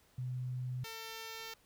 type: tone pair in turn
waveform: sine / 5% pulse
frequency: 126.3 / 450.1 Hz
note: B2 / A4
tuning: +39 / +39 cents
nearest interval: octave + minor seventh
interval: 2200 cents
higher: second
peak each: -36 / -32 dBFS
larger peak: second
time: 0.18-0.84 / 0.84-1.54 s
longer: second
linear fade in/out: 5 ms
effects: pink hiss -68 dBFS RMS until 1.65 s